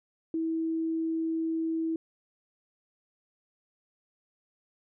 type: tone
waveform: sine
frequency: 324.7 Hz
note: E4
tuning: 26 cents flat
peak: -27 dBFS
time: 0.34-1.96 s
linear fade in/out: 2 ms
effects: none